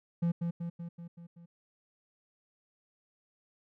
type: tone with echo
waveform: triangle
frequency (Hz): 170.3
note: F3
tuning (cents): -43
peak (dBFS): -24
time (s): 0.22-0.32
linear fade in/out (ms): 10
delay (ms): 190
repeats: 6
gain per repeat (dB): -4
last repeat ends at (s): 1.46
effects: none